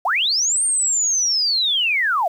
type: linear two-way sweep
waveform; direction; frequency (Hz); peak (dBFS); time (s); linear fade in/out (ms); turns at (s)
sine; up then down; 622.3 to 8870 to 622.3; -16; 0.05-2.28; 5; 0.63
effects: 8-bit